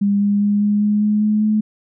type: tone with pitch steps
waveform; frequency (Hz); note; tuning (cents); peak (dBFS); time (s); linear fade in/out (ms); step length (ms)
sine; 201.5 / 203.3 / 205 / 206.8 / 208.6 / 210.4 / 212.3 / 214.1; G3 / G#3 / G#3 / G#3 / G#3 / G#3 / G#3 / A3; +48 / -37 / -22 / -7 / +8 / +23 / +38 / -47; -13; 0.01-1.61; 10; 200
effects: none